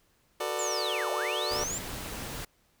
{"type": "chord", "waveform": "25% pulse", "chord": "B minor seventh", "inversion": "second", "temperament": "just", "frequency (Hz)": [370.4, 444.5, 493.9, 592.7], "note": ["F#4", "A4", "B4", "D5"], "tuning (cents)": [2, 18, 0, 16], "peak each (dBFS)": [-33, -32, -35, -30], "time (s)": [0.4, 1.64], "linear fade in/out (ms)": 5}
{"type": "linear two-way sweep", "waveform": "sine", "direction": "down then up", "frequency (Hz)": [7430, 498, 7430], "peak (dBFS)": -32, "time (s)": [0.59, 1.78], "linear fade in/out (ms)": 0, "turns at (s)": 1.11}
{"type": "noise", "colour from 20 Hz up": "pink", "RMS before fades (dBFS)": -38, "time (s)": [1.51, 2.45], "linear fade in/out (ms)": 5}
{"effects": ["pink hiss -68 dBFS RMS until 2.8 s"]}